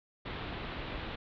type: low-pass noise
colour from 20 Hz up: pink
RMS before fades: -40 dBFS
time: 0.25-1.16 s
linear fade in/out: 10 ms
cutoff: 3900 Hz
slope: 48 dB/octave
effects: none